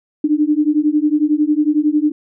sine beating tone pair, 295.3 / 306.3 Hz, D4 / D#4, +10 / -27 cents, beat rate 11 Hz, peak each -15 dBFS, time 0.24-2.12 s, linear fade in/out 5 ms, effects none

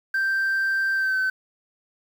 sine tone with pitch glide, 1568 to 1528.7 Hz, G6 to G6, 0 to -44 cents, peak -18 dBFS, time 0.14-1.3 s, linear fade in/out 5 ms, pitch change -44 cents, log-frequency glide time 0.95-1.18 s, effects tanh soft clip ceiling -19 dBFS + 8-bit

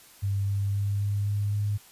sine tone with pitch steps, 99.1 / 99.9 / 100.72 / 101.53 / 102.36 / 103.19 Hz, G2 / G2 / G2 / G#2 / G#2 / G#2, +19 / +33 / +47 / -39 / -25 / -11 cents, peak -24 dBFS, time 0.22-1.78 s, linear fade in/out 20 ms, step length 260 ms, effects white hiss -53 dBFS RMS until 1.91 s + resampled to 32000 Hz

